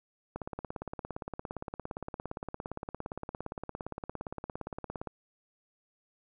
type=click train; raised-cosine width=1 ms; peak=-23 dBFS; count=83; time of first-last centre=0.36-5.073 s; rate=17.4 Hz; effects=none